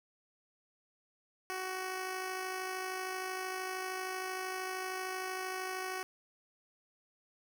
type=tone with amplitude modulation; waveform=10% pulse; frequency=373.7 Hz; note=F#4; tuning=17 cents sharp; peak=-27 dBFS; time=1.5-6.03 s; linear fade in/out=0 ms; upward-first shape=sine; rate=53 Hz; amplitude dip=35%; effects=none